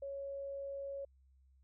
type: tone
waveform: sine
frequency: 554.4 Hz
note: C#5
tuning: in tune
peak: -40 dBFS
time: 0.02-1.05 s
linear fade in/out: 5 ms
effects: added 66 Hz sine -64 dBFS peak until 1.63 s